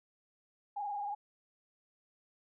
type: tone with frequency modulation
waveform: sine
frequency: 819 Hz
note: G#5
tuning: 24 cents flat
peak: -35 dBFS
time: 0.76-1.15 s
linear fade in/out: 10 ms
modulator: 21.4 Hz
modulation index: 1.2
effects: none